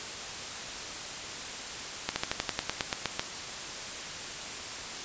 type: slowing click train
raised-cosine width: 0.2 ms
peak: -10 dBFS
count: 12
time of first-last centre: 2.09-3.195 s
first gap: 70 ms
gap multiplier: 1.07
effects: white hiss -38 dBFS RMS until 5.04 s + resampled to 16000 Hz